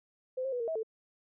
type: tone with pitch steps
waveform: sine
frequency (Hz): 514 / 534 / 491.2 / 462.4 / 645 / 442.5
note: C5 / C5 / B4 / A#4 / E5 / A4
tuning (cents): -31 / +35 / -9 / -14 / -38 / +10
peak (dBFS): -31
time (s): 0.37-0.832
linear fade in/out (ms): 10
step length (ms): 77
effects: none